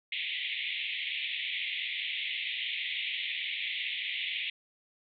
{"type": "band-pass noise", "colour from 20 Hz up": "pink", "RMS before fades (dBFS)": -35, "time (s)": [0.12, 4.5], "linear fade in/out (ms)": 5, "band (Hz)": [2000, 3700], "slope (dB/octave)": 96, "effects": []}